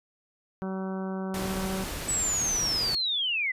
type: harmonic tone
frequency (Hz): 190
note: F#3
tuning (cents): +46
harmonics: 1 / 2 / 3 / 4 / 5 / 6 / 7 / 8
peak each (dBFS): -31 / -37 / -41 / -43 / -45 / -47 / -48 / -49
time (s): 0.62-1.84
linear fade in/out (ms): 0
type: noise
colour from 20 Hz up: pink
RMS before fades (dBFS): -35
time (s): 1.34-2.95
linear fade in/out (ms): 2
type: linear sweep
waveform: sine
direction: down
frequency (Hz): 7990 to 1964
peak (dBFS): -25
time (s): 2.08-3.52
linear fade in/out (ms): 10
effects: resampled to 32000 Hz